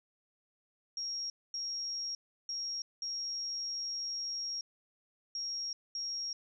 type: tone bursts at uneven times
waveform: sine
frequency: 5588 Hz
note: F8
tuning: in tune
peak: -35 dBFS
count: 6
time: 0.97-1.3 / 1.54-2.15 / 2.49-2.82 / 3.02-4.61 / 5.35-5.73 / 5.95-6.33 s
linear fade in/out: 2 ms
effects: none